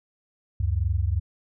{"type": "tone pair together", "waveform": "sine", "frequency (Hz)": [72, 94.56], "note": ["D2", "F#2"], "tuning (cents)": [-34, 38], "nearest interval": "perfect fourth", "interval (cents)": 472, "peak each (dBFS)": -24, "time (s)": [0.6, 1.2], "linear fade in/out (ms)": 5, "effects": []}